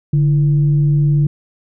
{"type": "tone with frequency modulation", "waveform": "sine", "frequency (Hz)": 146.83, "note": "D3", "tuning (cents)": 0, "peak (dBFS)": -10, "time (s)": [0.13, 1.27], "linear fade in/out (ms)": 5, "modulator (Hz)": 185, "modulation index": 0.25, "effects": []}